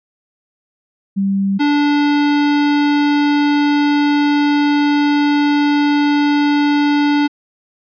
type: tone pair in turn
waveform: sine / square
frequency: 196 / 291.2 Hz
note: G3 / D4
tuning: 0 / -15 cents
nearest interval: perfect fifth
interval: 685 cents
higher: second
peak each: -13 / -12 dBFS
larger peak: second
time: 1.16-1.59 / 1.59-7.28 s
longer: second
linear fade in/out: 20 ms
effects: resampled to 11025 Hz